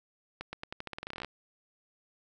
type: accelerating click train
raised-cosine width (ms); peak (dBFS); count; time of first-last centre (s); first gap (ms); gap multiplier
0.3; -22; 18; 0.41-1.247; 120; 0.87
effects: none